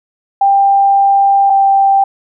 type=tone pair in turn; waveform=sine; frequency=792 / 785.6 Hz; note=G5 / G5; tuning=+18 / +4 cents; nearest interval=unison; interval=14 cents; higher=first; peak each=-6 dBFS; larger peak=neither; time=0.41-1.5 / 1.5-2.04 s; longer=first; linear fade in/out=5 ms; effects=none